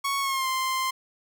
sawtooth tone with pitch glide, 1108.7 to 1046.5 Hz, C#6 to C6, 0 to 0 cents, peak -21 dBFS, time 0.04-0.91 s, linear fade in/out 10 ms, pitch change -100 cents, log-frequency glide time 0.2-0.47 s, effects none

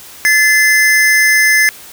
square tone pair together, 1732.2 / 2060 Hz, A6 / C7, -28 / -28 cents, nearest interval minor third, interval 300 cents, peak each -11 dBFS, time 0.25-1.69 s, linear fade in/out 0 ms, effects white hiss -35 dBFS RMS until 1.92 s

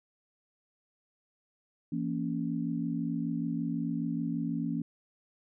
sine chord, A# diminished, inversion second, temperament just, 167.82 / 233.1 / 279.7 Hz, E3 / A#3 / C#4, +31 / 0 / +16 cents, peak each -34 dBFS, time 1.92-4.82 s, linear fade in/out 5 ms, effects none

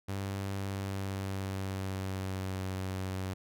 sawtooth tone with pitch glide, 98 to 94.33 Hz, G2 to F#2, 0 to +34 cents, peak -30 dBFS, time 0.08-3.34 s, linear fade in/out 10 ms, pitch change -66 cents, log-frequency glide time 0.64-2.64 s, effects none

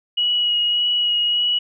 sine tone with vibrato, 2909 Hz, F#7, 30 cents flat, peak -16 dBFS, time 0.17-1.59 s, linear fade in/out 10 ms, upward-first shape sine, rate 1.7 Hz, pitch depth 13 cents each way, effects none

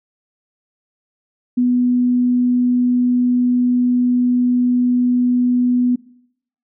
sine tone, 246.9 Hz, B3, in tune, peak -12 dBFS, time 1.57-5.96 s, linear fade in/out 10 ms, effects noise-tail reverb RT60 0.7 s tail -21 dB re dry

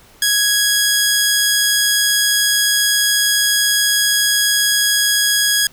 10% pulse tone, 1661.2 Hz, G#6, in tune, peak -4 dBFS, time 0.22-5.67 s, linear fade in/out 2 ms, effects pink hiss -47 dBFS RMS until 5.72 s

